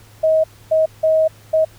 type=tone bursts at uneven times; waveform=sine; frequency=634 Hz; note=D#5; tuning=32 cents sharp; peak=-11 dBFS; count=4; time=0.23-0.44 / 0.71-0.86 / 1.03-1.28 / 1.53-1.65 s; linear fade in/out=10 ms; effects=added 106 Hz sine -45 dBFS peak until 1.78 s + pink hiss -48 dBFS RMS until 1.78 s